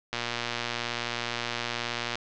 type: click train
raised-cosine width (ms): 0.2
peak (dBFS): -12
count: 242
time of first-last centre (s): 0.13-2.155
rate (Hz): 119
effects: low-pass 5000 Hz 12 dB/octave